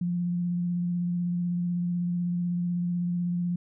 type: tone with vibrato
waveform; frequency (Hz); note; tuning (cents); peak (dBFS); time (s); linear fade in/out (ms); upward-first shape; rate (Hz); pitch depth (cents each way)
sine; 175.3; F3; +7; -25; 0.01-3.56; 5; square; 16; 13
effects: none

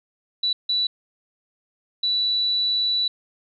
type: tone bursts at uneven times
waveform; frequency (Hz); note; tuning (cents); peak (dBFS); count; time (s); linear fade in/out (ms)
sine; 3951; B7; 0; -19; 3; 0.43-0.53 / 0.69-0.87 / 2.03-3.08; 5
effects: none

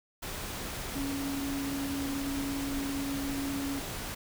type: tone in noise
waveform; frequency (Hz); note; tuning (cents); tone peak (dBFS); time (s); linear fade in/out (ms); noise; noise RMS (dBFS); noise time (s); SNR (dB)
sine; 277.2; C#4; 0; -32; 0.95-3.8; 10; pink; -38; 0.22-4.15; +3
effects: none

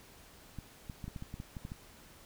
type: clicks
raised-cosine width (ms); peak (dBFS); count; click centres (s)
5; -29; 11; 0.587 / 0.898 / 1.042 / 1.08 / 1.162 / 1.224 / 1.341 / 1.401 / 1.568 / 1.651 / 1.719
effects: pink hiss -57 dBFS RMS until 2.25 s

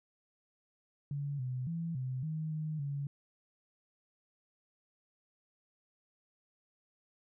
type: tone with pitch steps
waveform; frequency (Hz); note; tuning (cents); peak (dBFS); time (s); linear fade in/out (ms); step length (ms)
sine; 142.6 / 127.2 / 166.7 / 129.1 / 156.9 / 155 / 141.6; C#3 / C3 / E3 / C3 / D#3 / D#3 / C#3; +49 / -48 / +20 / -23 / +15 / -6 / +37; -34; 1.11-3.07; 2; 280
effects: none

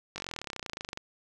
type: slowing click train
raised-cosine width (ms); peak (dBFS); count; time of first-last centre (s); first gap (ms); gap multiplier
0.2; -19; 28; 0.16-0.974; 20; 1.03
effects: none

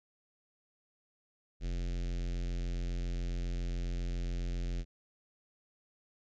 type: tone with notch filter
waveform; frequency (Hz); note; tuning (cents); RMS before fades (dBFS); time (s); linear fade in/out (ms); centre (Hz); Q
square; 43.65; F1; 0; -35; 1.6-4.85; 50; 1000; 0.56
effects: resampled to 16000 Hz

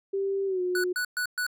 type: tone with pitch glide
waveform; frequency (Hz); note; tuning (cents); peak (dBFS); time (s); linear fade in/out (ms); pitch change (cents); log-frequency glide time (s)
sine; 392 to 361.5; G4 to F#4; 0 to -40; -25; 0.13-0.93; 10; -140; 0.46-0.61
type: tone bursts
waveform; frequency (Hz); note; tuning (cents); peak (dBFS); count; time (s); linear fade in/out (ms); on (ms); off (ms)
square; 1478; F#6; -2; -27; 4; 0.75-1.466; 2; 89; 120
effects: none

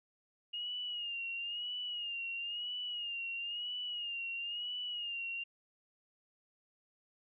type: tone with vibrato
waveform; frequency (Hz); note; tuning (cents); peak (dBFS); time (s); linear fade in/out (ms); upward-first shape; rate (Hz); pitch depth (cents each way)
sine; 2851; F7; +35; -37; 0.53-5.44; 10; sine; 1; 68
effects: none

